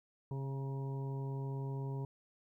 harmonic tone with a mistuned harmonic, 135.7 Hz, C#3, 36 cents flat, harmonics 1 / 2 / 3 / 4 / 5 / 6 / 7, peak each -37 / -50 / -47 / -58 / -59 / -60 / -52 dBFS, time 0.31-2.05 s, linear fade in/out 2 ms, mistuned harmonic 6, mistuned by +50 cents, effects 13-bit

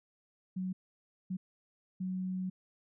sine tone bursts at uneven times, 185.6 Hz, F#3, 6 cents sharp, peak -33 dBFS, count 3, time 0.56-0.73 / 1.3-1.37 / 2-2.5 s, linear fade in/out 10 ms, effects none

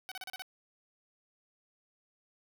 10% pulse tone bursts, 753 Hz, F#5, 30 cents sharp, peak -32 dBFS, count 6, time 0.09-0.421 s, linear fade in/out 0 ms, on 26 ms, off 35 ms, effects none

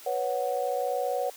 sine chord, B suspended second, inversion none, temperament equal, 493.9 / 554.4 / 740 Hz, B4 / C#5 / F#5, 0 / 0 / 0 cents, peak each -30 dBFS, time 0.06-1.3 s, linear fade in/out 5 ms, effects white hiss -48 dBFS RMS until 1.36 s + high-pass 300 Hz 12 dB/octave

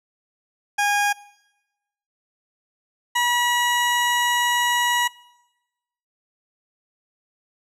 20% pulse tone pair in turn, 818 / 966.3 Hz, G#5 / B5, -26 / -38 cents, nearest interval minor third, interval 288 cents, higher second, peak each -13 dBFS, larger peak neither, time 0.78-1.13 / 3.15-5.08 s, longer second, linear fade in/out 10 ms, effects noise-tail reverb RT60 1.0 s tail -22 dB re dry + low-pass 12000 Hz 12 dB/octave

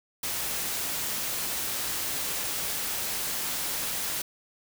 white noise, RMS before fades -31 dBFS, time 0.23-4.22 s, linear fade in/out 5 ms, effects none

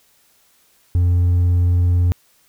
sine tone with hard clipping, 88.2 Hz, F2, 18 cents sharp, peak -13 dBFS, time 0.95-2.12 s, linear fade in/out 0 ms, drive 2 dB, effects white hiss -57 dBFS RMS until 2.48 s

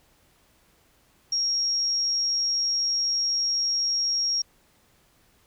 sine tone, 5588 Hz, F8, in tune, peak -22 dBFS, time 1.32-4.42 s, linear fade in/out 5 ms, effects pink hiss -62 dBFS RMS until 5.46 s

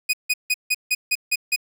sawtooth tone bursts, 2487 Hz, D#7, 1 cent flat, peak -14 dBFS, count 8, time 0.09-1.562 s, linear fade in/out 10 ms, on 44 ms, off 160 ms, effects none

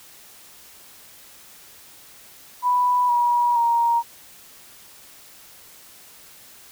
sine tone with pitch steps, 987.8 / 961.9 / 936.7 Hz, B5 / B5 / A#5, 0 / -46 / +8 cents, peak -16 dBFS, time 2.62-4.03 s, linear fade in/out 50 ms, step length 470 ms, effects white hiss -47 dBFS RMS until 6.71 s

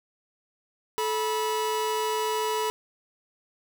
45% pulse tone pair together, 434.3 / 976.1 Hz, A4 / B5, -23 / -21 cents, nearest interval octave + major second, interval 1402 cents, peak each -28 dBFS, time 0.98-2.7 s, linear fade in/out 0 ms, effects none

